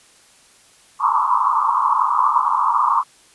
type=band-pass noise; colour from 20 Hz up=white; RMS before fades=-17 dBFS; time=0.99-3.04 s; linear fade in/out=50 ms; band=900 to 1200 Hz; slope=96 dB/octave; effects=white hiss -51 dBFS RMS until 3.34 s + resampled to 24000 Hz